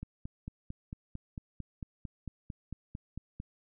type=click train; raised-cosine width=5 ms; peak=-27 dBFS; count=16; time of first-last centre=0.03-3.401 s; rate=4.45 Hz; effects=none